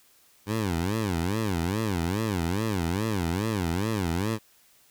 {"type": "tone with vibrato", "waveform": "15% pulse", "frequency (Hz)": 96.3, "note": "G2", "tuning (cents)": -30, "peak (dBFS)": -19, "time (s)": [0.46, 4.39], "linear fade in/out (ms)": 50, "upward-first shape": "sine", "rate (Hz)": 2.4, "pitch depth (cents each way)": 270, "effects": ["white hiss -60 dBFS RMS until 4.9 s"]}